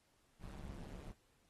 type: noise with amplitude modulation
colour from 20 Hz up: brown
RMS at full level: -45 dBFS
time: 0.39-1.14 s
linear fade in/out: 50 ms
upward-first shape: sine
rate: 142 Hz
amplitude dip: 95%
effects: pink hiss -75 dBFS RMS until 1.49 s + AAC 32 kbps